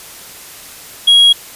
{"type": "tone", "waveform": "triangle", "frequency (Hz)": 3300, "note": "G#7", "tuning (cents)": -12, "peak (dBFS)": -3, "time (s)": [1.07, 1.33], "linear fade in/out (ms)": 10, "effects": ["white hiss -34 dBFS RMS until 1.55 s", "resampled to 32000 Hz"]}